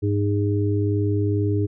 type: harmonic tone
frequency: 102.2 Hz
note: G#2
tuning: 27 cents flat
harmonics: 1 / 3 / 4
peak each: -20 / -25 / -26 dBFS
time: 0.02-1.67 s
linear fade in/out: 20 ms
effects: none